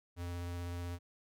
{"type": "tone with vibrato", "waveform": "square", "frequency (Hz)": 87.31, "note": "F2", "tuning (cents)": 0, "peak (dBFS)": -39, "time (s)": [0.16, 0.99], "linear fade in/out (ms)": 50, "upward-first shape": "triangle", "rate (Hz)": 16, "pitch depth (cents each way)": 14, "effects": []}